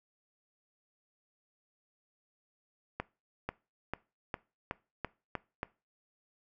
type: accelerating click train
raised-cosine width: 0.5 ms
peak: -19 dBFS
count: 8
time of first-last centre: 3-5.631 s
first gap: 490 ms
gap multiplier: 0.91
effects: noise-tail reverb RT60 0.3 s tail -21 dB re dry